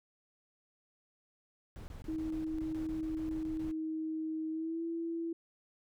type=noise bursts; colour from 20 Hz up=brown; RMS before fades=-46 dBFS; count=14; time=1.76-3.713 s; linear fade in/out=0 ms; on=120 ms; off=21 ms
type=tone with pitch glide; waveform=sine; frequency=316.4 to 332.7 Hz; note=D#4 to E4; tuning=+29 to +16 cents; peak=-34 dBFS; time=2.08-5.33 s; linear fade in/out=5 ms; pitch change=+87 cents; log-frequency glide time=4.51-4.83 s
effects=none